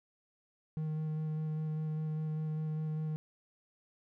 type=tone with vibrato; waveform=triangle; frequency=155.56 Hz; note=D#3; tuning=in tune; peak=-31 dBFS; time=0.77-3.16 s; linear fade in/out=0 ms; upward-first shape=square; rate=5 Hz; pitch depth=9 cents each way; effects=none